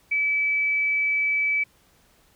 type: tone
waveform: sine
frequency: 2300 Hz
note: D7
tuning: 37 cents flat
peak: -20 dBFS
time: 0.11-1.64 s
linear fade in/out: 10 ms
effects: pink hiss -60 dBFS RMS until 2.35 s